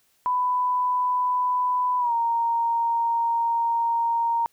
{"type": "tone with pitch glide", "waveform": "sine", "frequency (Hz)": [996, 929.3], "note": ["B5", "A#5"], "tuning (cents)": [14, -6], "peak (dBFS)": -20, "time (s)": [0.26, 4.46], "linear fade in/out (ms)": 0, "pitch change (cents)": -120, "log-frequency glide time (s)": [1.99, 2.13], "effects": ["white hiss -65 dBFS RMS until 4.52 s"]}